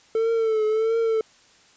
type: tone with vibrato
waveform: triangle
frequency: 443.6 Hz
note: A4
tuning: 14 cents sharp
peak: -17 dBFS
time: 0.15-1.21 s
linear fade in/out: 2 ms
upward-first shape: triangle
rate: 1.5 Hz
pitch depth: 63 cents each way
effects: white hiss -55 dBFS RMS until 1.76 s + resampled to 16000 Hz